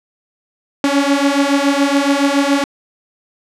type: beating tone pair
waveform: sawtooth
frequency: 277.2 / 284.3 Hz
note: C#4 / C#4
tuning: 0 / +44 cents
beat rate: 7.1 Hz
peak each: -11 dBFS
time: 0.84-2.64 s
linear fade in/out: 2 ms
effects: low-pass 8000 Hz 12 dB/octave